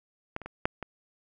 clicks, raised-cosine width 0.5 ms, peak -17 / -27 / -24 / -9 / -21 dBFS, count 5, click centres 0.364 / 0.417 / 0.46 / 0.655 / 0.827 s, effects none

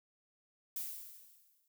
violet noise with exponential decay, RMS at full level -38 dBFS, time 0.76-1.68 s, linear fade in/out 2 ms, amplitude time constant 200 ms, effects none

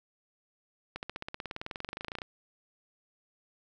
accelerating click train, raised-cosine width 0.3 ms, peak -21 dBFS, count 27, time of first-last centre 0.96-2.218 s, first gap 69 ms, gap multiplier 0.97, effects none

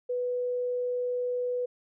sine tone, 493.9 Hz, B4, in tune, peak -27 dBFS, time 0.09-1.66 s, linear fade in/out 10 ms, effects none

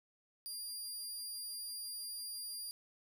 20% pulse tone, 4798 Hz, D8, 36 cents sharp, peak -36 dBFS, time 0.46-2.71 s, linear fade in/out 0 ms, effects none

